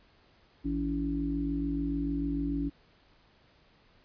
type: harmonic tone with a mistuned harmonic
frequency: 55 Hz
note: A1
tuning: in tune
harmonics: 1 / 3 / 5 / 6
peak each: -35 / -38 / -30 / -41 dBFS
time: 0.64-2.7 s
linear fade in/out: 20 ms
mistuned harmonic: 5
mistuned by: +51 cents
effects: pink hiss -63 dBFS RMS until 4.04 s + resampled to 11025 Hz